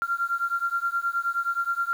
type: beating tone pair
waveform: sine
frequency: 1378 / 1387.5 Hz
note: F6 / F6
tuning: -24 / -12 cents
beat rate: 9.5 Hz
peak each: -27 dBFS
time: 0.02-1.93 s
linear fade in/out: 0 ms
effects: 8-bit